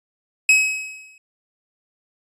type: tone with exponential decay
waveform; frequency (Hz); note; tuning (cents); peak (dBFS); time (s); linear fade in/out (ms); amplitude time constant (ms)
45% pulse; 2555; D#7; +45; -9; 0.49-1.18; 2; 150
effects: resampled to 22050 Hz